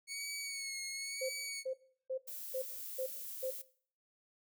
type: tone with vibrato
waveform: 15% pulse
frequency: 2217 Hz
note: C#7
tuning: in tune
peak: -33 dBFS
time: 0.07-1.64 s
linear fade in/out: 50 ms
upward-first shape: sine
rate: 0.98 Hz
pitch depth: 44 cents each way
type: tone bursts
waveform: sine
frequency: 522 Hz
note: C5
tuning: 4 cents flat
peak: -35 dBFS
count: 6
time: 1.21-3.508 s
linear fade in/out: 10 ms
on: 83 ms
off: 360 ms
type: noise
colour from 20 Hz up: violet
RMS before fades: -45 dBFS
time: 2.27-3.62 s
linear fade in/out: 10 ms
effects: noise-tail reverb RT60 0.5 s tail -18 dB re dry